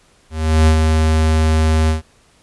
square tone with ADSR envelope, 78.9 Hz, D#2, 25 cents sharp, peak -8 dBFS, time 0.3-2.02 s, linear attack 370 ms, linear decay 86 ms, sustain -4 dB, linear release 130 ms, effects pink hiss -53 dBFS RMS until 2.42 s + resampled to 24000 Hz

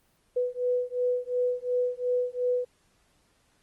sine beating tone pair, 493.9 / 496.7 Hz, B4 / B4, 0 / +10 cents, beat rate 2.8 Hz, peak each -28 dBFS, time 0.36-2.65 s, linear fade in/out 10 ms, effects pink hiss -67 dBFS RMS until 3.62 s + Opus 24 kbps

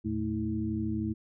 sine tone cluster, 82.6 / 115.2 / 219.2 / 322.2 Hz, E2 / A#2 / A3 / E4, +4 / -20 / -6 / -39 cents, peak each -37 / -36 / -32 / -34 dBFS, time 0.04-1.14 s, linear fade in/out 20 ms, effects none

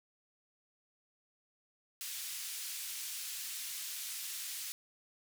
white band-pass noise, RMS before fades -42 dBFS, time 2.01-4.72 s, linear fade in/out 0 ms, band 2400 to 14000 Hz, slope 12 dB/octave, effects none

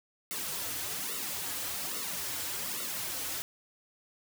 white noise with flanger, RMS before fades -36 dBFS, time 0.31-3.42 s, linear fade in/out 0 ms, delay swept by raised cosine 1.2 to 5.2 ms, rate 1.2 Hz, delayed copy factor -0.9, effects none

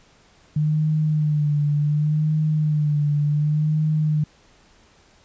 sine tone with vibrato, 150.7 Hz, D3, 45 cents sharp, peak -17 dBFS, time 0.56-4.24 s, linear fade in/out 5 ms, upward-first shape sine, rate 0.68 Hz, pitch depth 47 cents each way, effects pink hiss -55 dBFS RMS until 5.24 s + resampled to 16000 Hz

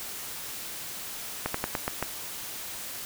slowing click train, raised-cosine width 0.5 ms, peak -12 dBFS, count 6, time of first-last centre 1.46-2.026 s, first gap 84 ms, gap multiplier 1.15, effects white hiss -38 dBFS RMS until 3.05 s

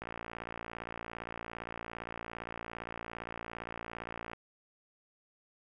click train, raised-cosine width 0.5 ms, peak -25 dBFS, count 249, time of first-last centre 0.02-4.333 s, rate 57.5 Hz, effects none

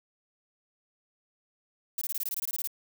violet noise bursts, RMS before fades -32 dBFS, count 13, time 1.98-2.674 s, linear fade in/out 2 ms, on 34 ms, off 21 ms, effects none

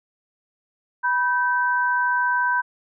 sine tone pair together, 981.3 / 1547 Hz, B5 / G6, -11 / -23 cents, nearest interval minor sixth, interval 788 cents, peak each -21 dBFS, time 1.03-2.62 s, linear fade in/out 20 ms, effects none

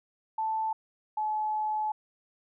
sine tone pair in turn, 880 / 857.4 Hz, A5 / A5, 0 / -45 cents, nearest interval unison, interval 45 cents, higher first, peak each -27 / -27 dBFS, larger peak neither, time 0.38-0.73 / 1.17-1.92 s, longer second, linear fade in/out 5 ms, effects none

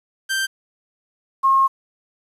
sawtooth / sine tone pair in turn, 1568 / 1077.2 Hz, G6 / C#6, 0 / -50 cents, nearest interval tritone, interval 650 cents, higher first, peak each -16 / -12 dBFS, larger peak second, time 0.29-0.47 / 1.43-1.68 s, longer second, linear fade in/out 20 ms, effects resampled to 32000 Hz + 8-bit

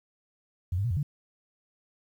sine tone with pitch steps, 88.8 / 99.6 / 120.7 / 87.9 / 144.8 Hz, F2 / G2 / B2 / F2 / D3, +29 / +28 / -39 / +12 / -24 cents, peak -25 dBFS, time 0.72-1.03 s, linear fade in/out 5 ms, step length 62 ms, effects 10-bit

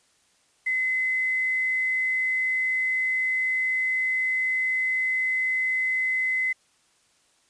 sine tone with quantisation, 2039 Hz, C7, 45 cents flat, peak -22 dBFS, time 0.66-6.53 s, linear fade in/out 10 ms, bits 8, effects white hiss -64 dBFS RMS until 7.49 s + resampled to 22050 Hz

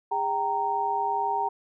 sine tone cluster, 407.3 / 777 / 927 Hz, G#4 / G5 / A#5, -34 / -16 / -10 cents, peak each -34 / -28 / -26 dBFS, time 0.11-1.49 s, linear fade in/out 10 ms, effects none

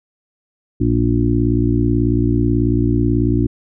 harmonic tone, 58.27 Hz, A#1, in tune, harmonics 1 / 2 / 4 / 5 / 6, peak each -20 / -17 / -21 / -18 / -22 dBFS, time 0.8-3.47 s, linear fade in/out 10 ms, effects none

